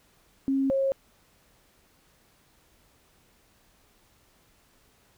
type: tone pair in turn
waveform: sine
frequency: 270.6 / 541.2 Hz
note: C#4 / C#5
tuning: -42 / -42 cents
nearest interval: octave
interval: 1200 cents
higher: second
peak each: -22 dBFS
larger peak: neither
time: 0.48-0.7 / 0.7-0.92 s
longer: neither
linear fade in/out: 0 ms
effects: pink hiss -63 dBFS RMS until 5.17 s